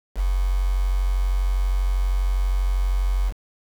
sine tone with quantisation, 46.25 Hz, F#1, in tune, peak -18 dBFS, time 0.15-3.33 s, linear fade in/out 50 ms, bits 6, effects none

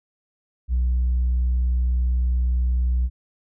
triangle tone with tanh clipping, 61.74 Hz, B1, in tune, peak -18 dBFS, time 0.68-3.1 s, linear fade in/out 50 ms, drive 6 dB, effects none

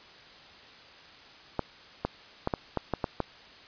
clicks, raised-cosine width 1 ms, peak -13 dBFS, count 8, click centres 1.593 / 2.05 / 2.474 / 2.538 / 2.773 / 2.937 / 3.042 / 3.203 s, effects white hiss -51 dBFS RMS until 3.67 s + resampled to 11025 Hz

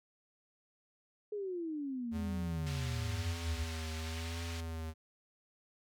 sine exponential sweep, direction down, 426.7 to 69 Hz, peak -36 dBFS, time 1.32-3.64 s, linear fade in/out 5 ms
square tone with vibrato, 81.8 Hz, E2, 13 cents flat, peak -39 dBFS, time 2.11-4.94 s, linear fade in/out 50 ms, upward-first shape triangle, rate 0.97 Hz, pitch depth 49 cents each way
pink band-pass noise, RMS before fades -48 dBFS, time 2.66-4.61 s, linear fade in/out 10 ms, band 1800 to 5800 Hz, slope 12 dB/octave
effects none

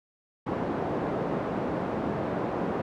pink band-pass noise, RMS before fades -30 dBFS, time 0.46-2.82 s, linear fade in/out 10 ms, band 190 to 810 Hz, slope 12 dB/octave, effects none

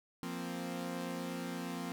sawtooth chord, F suspended fourth, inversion none, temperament equal, 174.61 / 233.1 / 261.6 Hz, F3 / Bb3 / C4, 0 / 0 / 0 cents, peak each -38 / -40 / -38 dBFS, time 0.23-1.92 s, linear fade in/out 0 ms, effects none

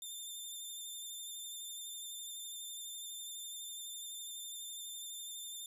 15% pulse tone with vibrato, 3581 Hz, A7, 30 cents sharp, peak -37 dBFS, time 0.02-5.66 s, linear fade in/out 2 ms, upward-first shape sine, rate 12 Hz, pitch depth 20 cents each way, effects none

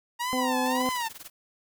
sawtooth tone with vibrato, 936 Hz, A#5, 7 cents sharp, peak -24 dBFS, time 0.19-1.09 s, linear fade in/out 20 ms, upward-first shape sine, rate 1.8 Hz, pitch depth 150 cents each way
harmonic tone, 255.3 Hz, C4, 42 cents flat, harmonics 1 / 2 / 3 / 4, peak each -28 / -31 / -33 / -34 dBFS, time 0.33-0.89 s, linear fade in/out 0 ms
white noise with tremolo, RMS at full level -41 dBFS, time 0.65-1.3 s, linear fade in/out 10 ms, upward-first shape sine, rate 20 Hz, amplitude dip 90%
effects none

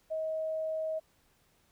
sine tone, 634 Hz, D#5, 32 cents sharp, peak -31 dBFS, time 0.1-1 s, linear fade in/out 20 ms, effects pink hiss -69 dBFS RMS until 1.71 s

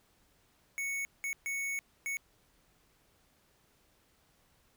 square tone bursts at uneven times, 2217 Hz, C#7, in tune, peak -34 dBFS, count 4, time 0.78-1.05 / 1.24-1.33 / 1.46-1.79 / 2.06-2.17 s, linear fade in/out 0 ms, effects pink hiss -69 dBFS RMS until 4.76 s

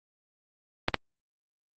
clicks, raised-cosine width 0.3 ms, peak -6 dBFS, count 2, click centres 0.884 / 0.943 s, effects Opus 32 kbps

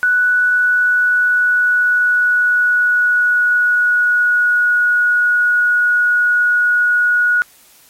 sine tone with pitch glide, 1480 to 1455.4 Hz, F#6 to F#6, 0 to -29 cents, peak -10 dBFS, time 0.03-7.42 s, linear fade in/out 0 ms, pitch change -29 cents, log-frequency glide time 0.25-4.74 s, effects white hiss -47 dBFS RMS until 7.89 s + MP3 64 kbps

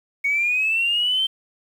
sine linear sweep, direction up, 2217 to 3138 Hz, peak -17 dBFS, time 0.24-1.27 s, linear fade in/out 10 ms, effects tanh soft clip ceiling -13 dBFS + 8-bit

